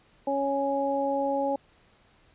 harmonic tone, 277.2 Hz, C#4, in tune, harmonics 1 / 2 / 3, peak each -31 / -27 / -29 dBFS, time 0.27-1.56 s, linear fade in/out 5 ms, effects pink hiss -61 dBFS RMS until 2.34 s + resampled to 8000 Hz

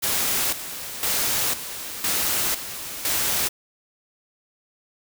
white noise with tremolo, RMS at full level -23 dBFS, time 0.02-3.49 s, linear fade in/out 20 ms, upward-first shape square, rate 0.99 Hz, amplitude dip 70%, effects none

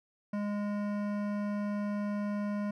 sine tone with hard clipping, 205.8 Hz, G#3, 16 cents flat, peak -33 dBFS, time 0.33-2.71 s, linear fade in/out 5 ms, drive 15 dB, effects none

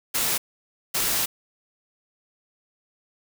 white noise bursts at uneven times, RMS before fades -24 dBFS, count 2, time 0.14-0.38 / 0.94-1.26 s, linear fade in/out 10 ms, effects none

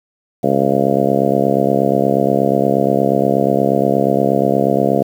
harmonic tone, 68.4 Hz, C#2, 23 cents flat, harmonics 2 / 3 / 4 / 5 / 6 / 7 / 8 / 9 / 10, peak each -23 / -19 / -20 / -23 / -20 / -20 / -20 / -22 / -19 dBFS, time 0.43-5.03 s, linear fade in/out 10 ms, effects 7-bit

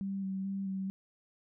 sine tone with vibrato, 193.6 Hz, G3, 21 cents flat, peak -33 dBFS, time 0.01-0.9 s, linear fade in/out 0 ms, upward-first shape square, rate 2.3 Hz, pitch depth 17 cents each way, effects none

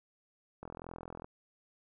click train, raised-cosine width 1 ms, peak -30 dBFS, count 27, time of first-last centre 0.63-1.245 s, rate 42.3 Hz, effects none

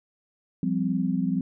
sine chord, F suspended second, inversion none, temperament equal with one note detuned, 174.61 / 196 / 258.2 Hz, F3 / G3 / C4, 0 / 0 / -23 cents, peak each -27 dBFS, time 0.63-1.41 s, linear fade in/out 2 ms, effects none

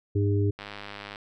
harmonic tone, 101.2 Hz, G#2, 44 cents flat, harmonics 1 / 3 / 4, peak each -22 / -30 / -29 dBFS, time 0.15-0.51 s, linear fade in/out 10 ms
click train, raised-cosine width 0.3 ms, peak -22 dBFS, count 59, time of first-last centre 0.59-1.159 s, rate 102 Hz
effects none

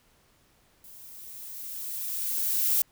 violet noise with level ramp, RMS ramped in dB -49 to -23 dBFS, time 0.84-2.82 s, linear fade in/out 2 ms, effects pink hiss -64 dBFS RMS until 2.91 s

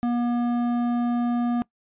triangle tone with hard clipping, 240 Hz, B3, 49 cents flat, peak -23 dBFS, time 0.03-1.62 s, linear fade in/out 0 ms, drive 14 dB, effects noise-tail reverb RT60 0.1 s tail -22 dB re dry + resampled to 8000 Hz

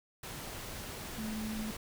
sine tone in noise, 217.2 Hz, A3, 22 cents flat, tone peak -36 dBFS, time 1.18-1.71 s, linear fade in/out 5 ms, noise pink, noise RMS -43 dBFS, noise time 0.23-1.77 s, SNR +4 dB, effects none

